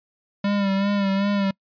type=tone with vibrato; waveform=square; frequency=198.6 Hz; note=G3; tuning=23 cents sharp; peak=-20 dBFS; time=0.44-1.51 s; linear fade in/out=5 ms; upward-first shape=sine; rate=2.6 Hz; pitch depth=43 cents each way; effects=noise-tail reverb RT60 0.1 s tail -26 dB re dry + resampled to 11025 Hz